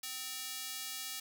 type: tone with high-pass filter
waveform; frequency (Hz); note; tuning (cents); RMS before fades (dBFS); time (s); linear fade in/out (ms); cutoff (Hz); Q
square; 258.2; C4; -23; -42; 0.03-1.2; 5; 3500; 0.61
effects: none